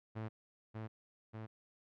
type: tone with echo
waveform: sawtooth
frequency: 110 Hz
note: A2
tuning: in tune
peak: -36 dBFS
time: 0.15-0.29 s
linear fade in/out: 20 ms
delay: 590 ms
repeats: 2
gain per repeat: -2 dB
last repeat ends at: 1.47 s
effects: low-pass 2000 Hz 12 dB/octave